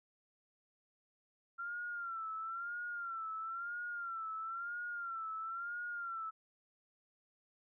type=tone with vibrato; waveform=sine; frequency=1370 Hz; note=F6; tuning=34 cents flat; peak=-39 dBFS; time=1.58-6.31 s; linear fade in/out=20 ms; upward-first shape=sine; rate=1 Hz; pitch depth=83 cents each way; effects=none